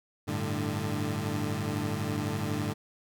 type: chord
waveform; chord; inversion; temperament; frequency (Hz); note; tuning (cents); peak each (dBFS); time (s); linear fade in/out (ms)
20% pulse; G suspended second; none; equal with one note detuned; 98 / 110 / 148.28; G2 / A2 / D3; 0 / 0 / +17; -29; 0.27-2.74; 20
effects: none